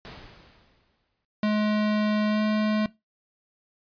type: noise with exponential decay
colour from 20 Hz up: pink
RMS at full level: -40 dBFS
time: 0.05-1.25 s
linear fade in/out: 0 ms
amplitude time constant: 260 ms
type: tone with pitch glide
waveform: square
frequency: 211.7 to 213.7 Hz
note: G#3 to G#3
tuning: +33 to +50 cents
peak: -22 dBFS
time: 1.43-2.86 s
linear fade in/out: 2 ms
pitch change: +17 cents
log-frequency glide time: 2.28-2.42 s
effects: noise-tail reverb RT60 0.2 s tail -19 dB re dry + resampled to 11025 Hz